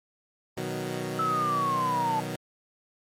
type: chord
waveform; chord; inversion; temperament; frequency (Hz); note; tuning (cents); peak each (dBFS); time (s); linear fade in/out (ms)
15% pulse; B major; none; equal; 123.47 / 155.56 / 185; B2 / D#3 / F#3; 0 / 0 / 0; -29; 0.57-2.36; 5
type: linear sweep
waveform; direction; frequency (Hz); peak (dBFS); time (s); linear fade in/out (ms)
sine; down; 1318.5 to 870; -24; 1.19-2.2; 2
effects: MP3 64 kbps